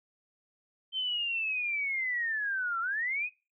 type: linear two-way sweep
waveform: sine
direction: down then up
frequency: 3120 to 1326 to 2562 Hz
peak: -29 dBFS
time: 0.92-3.3 s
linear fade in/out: 50 ms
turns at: 2.8 s
effects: noise-tail reverb RT60 0.3 s tail -23 dB re dry